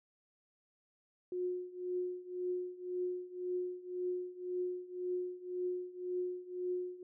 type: tone with tremolo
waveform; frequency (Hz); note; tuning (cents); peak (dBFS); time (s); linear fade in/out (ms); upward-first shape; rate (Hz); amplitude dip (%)
sine; 361.3; F#4; -41; -32; 1.32-7.03; 2; triangle; 1.9; 90
effects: none